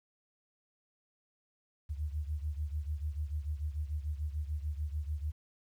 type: beating tone pair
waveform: sine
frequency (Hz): 73.42 / 80.22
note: D2 / E2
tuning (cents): 0 / -47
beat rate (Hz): 6.8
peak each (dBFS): -35 / -39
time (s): 1.89-5.32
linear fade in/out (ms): 20
effects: 11-bit